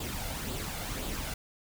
pink noise with flanger, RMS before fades -36 dBFS, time 0-1.34 s, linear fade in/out 5 ms, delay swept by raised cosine 0.25 to 1.45 ms, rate 1.9 Hz, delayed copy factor +0.5, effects none

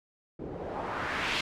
white noise with low-pass filter sweep, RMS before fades -34 dBFS, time 0.39-1.41 s, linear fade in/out 5 ms, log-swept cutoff 330 to 3300 Hz, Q 1.6, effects none

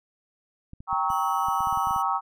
clicks, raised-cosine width 5 ms, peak -29 dBFS, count 12, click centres 0.734 / 0.805 / 0.929 / 1.103 / 1.485 / 1.606 / 1.672 / 1.727 / 1.774 / 1.872 / 1.909 / 1.962 s
sine chord, G diminished seventh, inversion none, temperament equal with one note detuned, 784 / 932.3 / 1108.7 / 1289.1 Hz, G5 / Bb5 / Db6 / Fb6, 0 / 0 / 0 / -39 cents, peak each -28 dBFS, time 0.87-2.21 s, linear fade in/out 50 ms
10% pulse tone, 2960 Hz, F#7, in tune, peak -35 dBFS, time 1.09-2.03 s, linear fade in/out 20 ms
effects none

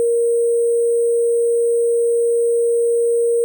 sine tone with sample-and-hold, 469.3 Hz, A#4, 12 cents sharp, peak -13 dBFS, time 0-3.44 s, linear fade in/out 0 ms, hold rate 8820 Hz, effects none

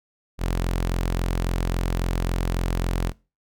sawtooth tone, 43.65 Hz, F1, in tune, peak -18 dBFS, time 0.38-3.13 s, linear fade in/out 50 ms, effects noise-tail reverb RT60 0.3 s tail -22 dB re dry

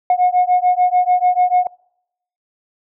sine beating tone pair, 721 / 727.8 Hz, F#5 / F#5, -45 / -29 cents, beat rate 6.8 Hz, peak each -13 dBFS, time 0.1-1.67 s, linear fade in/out 2 ms, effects noise-tail reverb RT60 0.8 s tail -26 dB re dry + tanh soft clip ceiling -7 dBFS

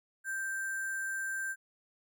sine tone with sample-and-hold, 1571 Hz, G6, 3 cents sharp, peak -33 dBFS, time 0.24-1.56 s, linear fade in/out 50 ms, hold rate 8820 Hz, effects none

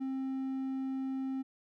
triangle tone, 265.4 Hz, C4, 25 cents sharp, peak -31 dBFS, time 0-1.43 s, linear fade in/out 20 ms, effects none

